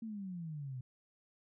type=exponential sweep; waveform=sine; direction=down; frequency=230 to 123.47 Hz; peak=-40 dBFS; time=0.02-0.81 s; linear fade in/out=5 ms; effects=none

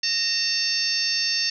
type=harmonic tone with a mistuned harmonic; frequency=900 Hz; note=A5; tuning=39 cents sharp; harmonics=2 / 3 / 4 / 5 / 6 / 7; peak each=-33 / -30 / -36 / -26 / -24 / -33 dBFS; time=0.03-1.5 s; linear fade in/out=5 ms; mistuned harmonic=2; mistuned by=+47 cents; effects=none

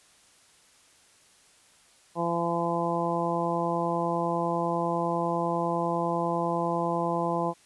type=harmonic tone; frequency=170 Hz; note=F3; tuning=46 cents flat; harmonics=1 / 2 / 3 / 4 / 5 / 6; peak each=-32 / -32 / -32 / -32 / -32 / -32 dBFS; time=2.15-7.54 s; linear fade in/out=50 ms; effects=white hiss -59 dBFS RMS until 7.65 s + resampled to 24000 Hz

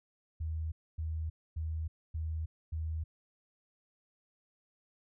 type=tone bursts; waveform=sine; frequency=79.6 Hz; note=D#2; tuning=40 cents sharp; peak=-33 dBFS; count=5; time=0.4-3.04 s; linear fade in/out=10 ms; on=320 ms; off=260 ms; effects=none

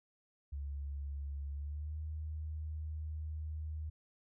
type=tone with pitch glide; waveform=sine; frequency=70.6 to 77.44 Hz; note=C#2 to D#2; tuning=+32 to -8 cents; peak=-38 dBFS; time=0.52-3.9 s; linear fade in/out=10 ms; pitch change=+160 cents; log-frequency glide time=1.52-1.98 s; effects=none

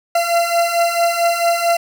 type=beating tone pair; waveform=40% pulse; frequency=680 / 684.5 Hz; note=F5 / F5; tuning=-46 / -35 cents; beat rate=4.5 Hz; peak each=-18 / -15 dBFS; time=0.15-1.77 s; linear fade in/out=5 ms; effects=none

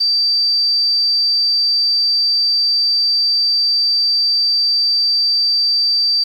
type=tone; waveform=sine; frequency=4659 Hz; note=D8; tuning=15 cents flat; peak=-12 dBFS; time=0-6.24 s; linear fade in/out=10 ms; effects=7-bit

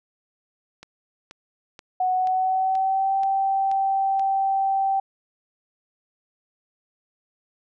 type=click train; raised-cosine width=0.2 ms; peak=-24 dBFS; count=8; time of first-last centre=0.83-4.195 s; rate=2.08 Hz
type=tone with pitch glide; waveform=sine; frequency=740 to 778.1 Hz; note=F#5 to G5; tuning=0 to -13 cents; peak=-19 dBFS; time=2-5 s; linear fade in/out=5 ms; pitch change=+87 cents; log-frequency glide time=2.13-3.14 s
effects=none

